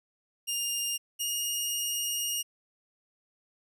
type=tone pair in turn; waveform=15% pulse; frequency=2814 / 2852 Hz; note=F7 / F7; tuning=+12 / +36 cents; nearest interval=unison; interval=24 cents; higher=second; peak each=-22 dBFS; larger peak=neither; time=0.47-0.98 / 1.19-2.43 s; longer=second; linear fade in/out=20 ms; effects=none